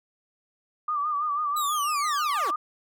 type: tone with vibrato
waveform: sine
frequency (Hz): 1187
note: D6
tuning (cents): +18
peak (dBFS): -24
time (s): 0.88-2.56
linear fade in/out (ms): 5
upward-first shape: sine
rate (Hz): 6.1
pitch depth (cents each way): 70
type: linear sweep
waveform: 15% pulse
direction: down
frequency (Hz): 4003 to 279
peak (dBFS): -24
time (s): 1.56-2.51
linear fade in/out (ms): 10
effects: none